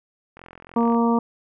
click train, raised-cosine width 0.5 ms, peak -27 dBFS, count 26, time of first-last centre 0.37-0.946 s, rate 43.4 Hz
harmonic tone, 233.1 Hz, A#3, in tune, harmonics 1 / 2 / 3 / 4 / 5, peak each -18 / -24 / -29 / -25 / -29 dBFS, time 0.76-1.19 s, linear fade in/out 5 ms
effects none

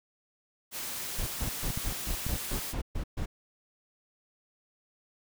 white noise, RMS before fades -37 dBFS, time 0.71-2.75 s, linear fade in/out 50 ms
brown noise bursts, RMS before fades -32 dBFS, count 10, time 1.18-3.26 s, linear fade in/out 10 ms, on 91 ms, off 130 ms
clicks, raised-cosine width 5 ms, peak -21 dBFS, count 4, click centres 1.703 / 1.775 / 2.266 / 2.338 s
effects none

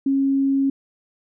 sine tone, 273 Hz, C#4, 26 cents flat, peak -16 dBFS, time 0.06-0.7 s, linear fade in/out 5 ms, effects none

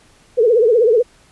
sine tone with vibrato, 460 Hz, A#4, 23 cents flat, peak -9 dBFS, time 0.37-1.03 s, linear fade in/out 20 ms, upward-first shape triangle, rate 16 Hz, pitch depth 180 cents each way, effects pink hiss -51 dBFS RMS until 1.31 s + resampled to 24000 Hz

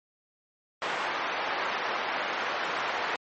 pink band-pass noise, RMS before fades -31 dBFS, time 0.82-3.16 s, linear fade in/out 0 ms, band 670 to 2200 Hz, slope 12 dB/octave, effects MP3 32 kbps

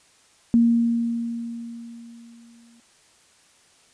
sine tone with exponential decay, 233.3 Hz, A#3, 2 cents sharp, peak -12 dBFS, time 0.54-2.8 s, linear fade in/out 0 ms, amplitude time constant 490 ms, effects white hiss -57 dBFS RMS until 3.93 s + resampled to 22050 Hz

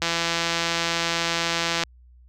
click train, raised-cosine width 0.2 ms, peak -6 dBFS, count 306, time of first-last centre 0.02-1.835 s, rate 168 Hz, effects added 61 Hz sine -39 dBFS peak until 2.28 s + high-pass 100 Hz 12 dB/octave

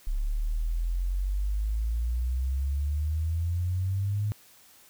sine exponential sweep, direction up, 34.5 to 106.3 Hz, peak -25 dBFS, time 0.07-4.32 s, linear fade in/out 0 ms, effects white hiss -56 dBFS RMS until 4.89 s

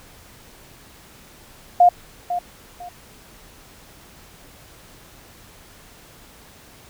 sine tone with echo, 709 Hz, F5, 26 cents sharp, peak -8 dBFS, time 1.8-1.89 s, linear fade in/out 5 ms, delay 500 ms, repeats 2, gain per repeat -12 dB, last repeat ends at 2.89 s, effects pink hiss -47 dBFS RMS until 6.89 s

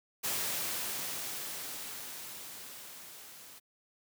white noise with level ramp, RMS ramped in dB -33 to -52 dBFS, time 0.23-3.6 s, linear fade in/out 20 ms, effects high-pass 100 Hz 12 dB/octave

